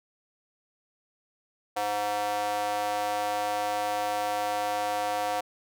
square tone with high-pass filter, 103.83 Hz, G#2, in tune, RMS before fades -29 dBFS, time 1.76-5.41 s, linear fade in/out 10 ms, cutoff 670 Hz, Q 3.8, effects none

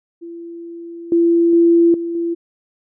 sine tone with level steps, 338.4 Hz, E4, 45 cents sharp, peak -29 / -10 / -8 / -20 / -17 dBFS, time 0.21-2.35 s, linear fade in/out 20 ms, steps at 1.12 / 1.53 / 1.94 / 2.15 s, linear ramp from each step 2 ms, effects none

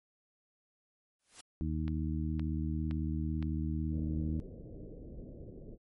white noise with exponential growth, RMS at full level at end -46 dBFS, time 1.19-1.41 s, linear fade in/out 5 ms, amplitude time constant 46 ms
harmonic tone, 78 Hz, D#2, 5 cents sharp, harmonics 1 / 2 / 3 / 4, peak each -34 / -37 / -39 / -40 dBFS, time 1.61-4.4 s, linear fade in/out 0 ms
click train, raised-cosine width 0.3 ms, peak -30 dBFS, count 4, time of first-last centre 1.88-3.426 s, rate 1.94 Hz
pink low-pass noise, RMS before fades -47 dBFS, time 3.9-5.78 s, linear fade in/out 50 ms, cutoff 550 Hz, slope 48 dB/octave
effects MP3 48 kbps

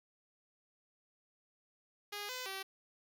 5% pulse tone with pitch steps, 411.1 / 506 / 385.9 Hz, G#4 / B4 / G4, -18 / +42 / -27 cents, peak -29 dBFS, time 2.12-2.63 s, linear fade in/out 10 ms, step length 170 ms, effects none

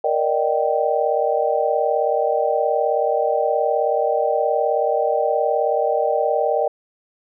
sine chord, Eb major seventh, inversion second, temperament just, 466.7 / 583.4 / 622.3 / 777.8 Hz, Bb4 / D5 / Eb5 / G5, +2 / -12 / 0 / -14 cents, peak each -22 dBFS, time 0.04-6.68 s, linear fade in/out 5 ms, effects none

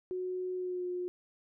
sine tone with pitch glide, 366.9 to 358.9 Hz, F#4 to F4, -15 to +47 cents, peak -33 dBFS, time 0.11-1.08 s, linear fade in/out 0 ms, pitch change -38 cents, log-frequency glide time 0.55-0.86 s, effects none

